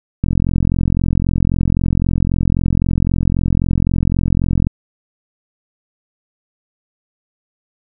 click train, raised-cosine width 5 ms, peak -3 dBFS, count 195, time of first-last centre 0.24-4.669 s, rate 43.8 Hz, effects none

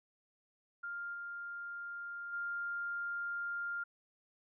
sine tone with level steps, 1400 Hz, F6, 4 cents sharp, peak -39 / -41 / -36 dBFS, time 0.83-3.84 s, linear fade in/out 10 ms, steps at 1.13 / 2.32 s, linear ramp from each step 20 ms, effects none

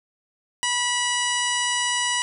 harmonic tone, 976 Hz, B5, 21 cents flat, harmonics 1 / 2 / 3 / 4 / 5 / 6 / 7 / 8 / 9 / 10, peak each -28 / -27 / -26 / -36 / -36 / -32 / -39 / -31 / -32 / -42 dBFS, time 0.63-2.22 s, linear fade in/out 0 ms, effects none

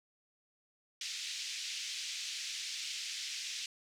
white band-pass noise, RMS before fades -41 dBFS, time 1.01-3.66 s, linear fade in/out 2 ms, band 2300 to 6100 Hz, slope 24 dB/octave, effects none

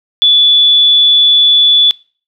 sine tone, 3450 Hz, A7, 35 cents flat, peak -4 dBFS, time 0.22-1.91 s, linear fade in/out 0 ms, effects noise-tail reverb RT60 0.4 s tail -23 dB re dry

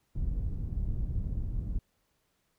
pink low-pass noise, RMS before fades -32 dBFS, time 0.15-1.79 s, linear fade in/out 5 ms, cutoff 110 Hz, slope 12 dB/octave, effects pink hiss -75 dBFS RMS until 2.58 s

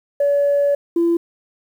sine tone pair in turn, 570 / 338.9 Hz, C#5 / E4, +48 / +48 cents, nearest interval major sixth, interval 900 cents, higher first, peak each -12 dBFS, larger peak neither, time 0.2-0.75 / 0.96-1.17 s, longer first, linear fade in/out 5 ms, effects tanh soft clip ceiling -10 dBFS + 8-bit

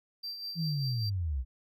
triangle tone with tremolo, 4699 Hz, D8, in tune, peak -34 dBFS, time 0.23-1.1 s, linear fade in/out 10 ms, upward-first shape sine, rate 5.1 Hz, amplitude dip 50%
sine linear sweep, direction down, 170 to 58.1 Hz, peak -29 dBFS, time 0.55-1.45 s, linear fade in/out 50 ms
effects none

